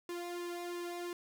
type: tone with flanger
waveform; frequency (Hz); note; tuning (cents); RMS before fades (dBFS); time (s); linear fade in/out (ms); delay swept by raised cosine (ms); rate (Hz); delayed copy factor
sawtooth; 349.2; F4; 0; -41; 0.09-1.13; 2; 1.3 to 2.23; 2.9; -0.7
effects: none